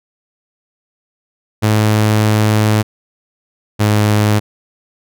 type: tone pair in turn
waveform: sawtooth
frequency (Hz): 107.3 / 105.4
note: A2 / G#2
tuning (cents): -43 / +26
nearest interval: unison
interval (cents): 31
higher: first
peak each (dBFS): -6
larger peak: neither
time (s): 1.62-2.83 / 3.79-4.4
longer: first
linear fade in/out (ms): 20
effects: none